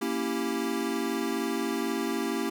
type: chord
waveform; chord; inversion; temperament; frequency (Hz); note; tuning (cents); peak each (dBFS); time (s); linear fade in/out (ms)
square; A# diminished seventh; none; equal; 233.1 / 277.2 / 329.6 / 392; A#3 / C#4 / E4 / G4; 0 / 0 / 0 / 0; -34; 0.01-2.5; 10
effects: none